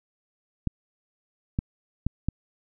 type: clicks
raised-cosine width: 5 ms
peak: -12 dBFS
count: 4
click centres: 0.673 / 1.589 / 2.066 / 2.286 s
effects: none